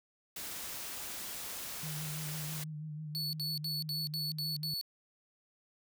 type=noise; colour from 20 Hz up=white; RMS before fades=-42 dBFS; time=0.36-2.64 s; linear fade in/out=5 ms
type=tone with vibrato; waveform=sine; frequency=153.1 Hz; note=D#3; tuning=28 cents flat; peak=-39 dBFS; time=1.83-4.74 s; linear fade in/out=2 ms; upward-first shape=sine; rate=6.1 Hz; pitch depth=40 cents each way
type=tone bursts; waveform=45% pulse; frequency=4435 Hz; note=C#8; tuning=in tune; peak=-34 dBFS; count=7; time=3.15-4.812 s; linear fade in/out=0 ms; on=180 ms; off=67 ms
effects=none